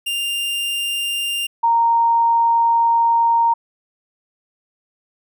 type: tone pair in turn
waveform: 45% pulse / sine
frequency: 2796 / 927.7 Hz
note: F7 / A#5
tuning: +1 / -9 cents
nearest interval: octave + perfect fifth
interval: 1910 cents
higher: first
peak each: -20 / -12 dBFS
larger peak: second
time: 0.06-1.47 / 1.63-3.54 s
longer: second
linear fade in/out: 10 ms
effects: none